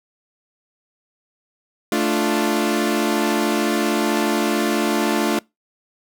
sawtooth chord, D minor, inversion second, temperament equal, 220 / 293.7 / 349.2 Hz, A3 / D4 / F4, 0 / 0 / 0 cents, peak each -18 dBFS, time 1.92-5.39 s, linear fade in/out 2 ms, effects noise-tail reverb RT60 0.2 s tail -24 dB re dry

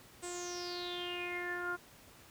sawtooth tone with low-pass filter sweep, 353.6 Hz, F4, 22 cents sharp, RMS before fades -40 dBFS, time 0.22-1.77 s, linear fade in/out 20 ms, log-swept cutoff 8300 to 1300 Hz, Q 9.5, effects pink hiss -58 dBFS RMS until 2.3 s + high-pass 60 Hz 12 dB/octave

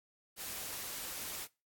white noise, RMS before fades -42 dBFS, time 0.36-1.48 s, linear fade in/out 50 ms, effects noise-tail reverb RT60 0.3 s tail -24 dB re dry + AAC 64 kbps

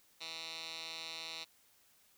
10% pulse tone with band-pass filter, 162.8 Hz, E3, 21 cents flat, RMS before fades -45 dBFS, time 0.2-1.45 s, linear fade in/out 20 ms, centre 3800 Hz, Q 3, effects white hiss -68 dBFS RMS until 2.17 s

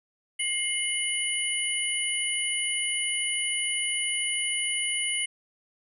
sine tone cluster, 2123 / 2966 / 9650 Hz, C7 / F#7 / D9, +25 / +4 / +46 cents, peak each -30 dBFS, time 0.39-5.26 s, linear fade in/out 10 ms, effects none

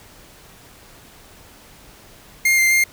45% pulse tone with pitch steps, 2122 / 2096 / 2115 Hz, C7 / C7 / C7, +24 / +2 / +18 cents, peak -13 dBFS, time 2.45-2.84 s, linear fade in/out 5 ms, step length 130 ms, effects pink hiss -46 dBFS RMS until 2.92 s

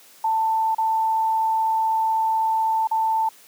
sine tone with dropouts, 888 Hz, A5, 16 cents sharp, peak -18 dBFS, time 0.24-3.29 s, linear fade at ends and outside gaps 5 ms, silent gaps 0.748-0.782 / 2.873-2.912 s, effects white hiss -50 dBFS RMS until 3.47 s + high-pass 200 Hz 12 dB/octave

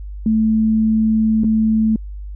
sine tone with dropouts, 219.7 Hz, A3, 2 cents flat, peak -12 dBFS, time 0.26-1.96 s, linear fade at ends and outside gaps 2 ms, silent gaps 1.436-1.443 s, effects added 50 Hz sine -27 dBFS peak until 2.35 s

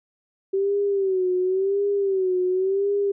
sine tone with vibrato, 383.9 Hz, G4, 36 cents flat, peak -19 dBFS, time 0.53-3.12 s, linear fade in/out 10 ms, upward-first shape sine, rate 0.93 Hz, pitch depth 91 cents each way, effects none

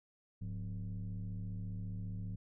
sine tone with frequency modulation, 102.4 Hz, G#2, 24 cents flat, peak -37 dBFS, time 0.41-2.36 s, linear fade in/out 10 ms, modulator 74.8 Hz, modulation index 0.97, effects tanh soft clip ceiling -35 dBFS

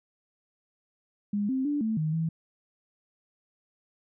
sine tone with pitch steps, 204.9 / 262.7 / 291.4 / 220.5 / 155.8 / 162.3 Hz, G#3 / C4 / D4 / A3 / D#3 / E3, -23 / +7 / -13 / +4 / +3 / -27 cents, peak -25 dBFS, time 1.33-2.29 s, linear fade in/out 5 ms, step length 160 ms, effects none

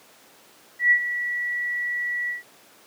sine tone with ADSR envelope, 1943 Hz, B6, 29 cents flat, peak -12 dBFS, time 0.79-2.43 s, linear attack 120 ms, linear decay 77 ms, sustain -12 dB, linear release 140 ms, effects pink hiss -52 dBFS RMS until 2.86 s + high-pass 300 Hz 12 dB/octave

